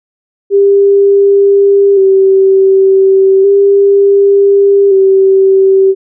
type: tone with vibrato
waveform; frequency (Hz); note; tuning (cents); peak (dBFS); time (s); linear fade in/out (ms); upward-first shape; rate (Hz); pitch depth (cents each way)
sine; 392; G4; 0; -3; 0.5-5.95; 50; square; 0.34; 29
effects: none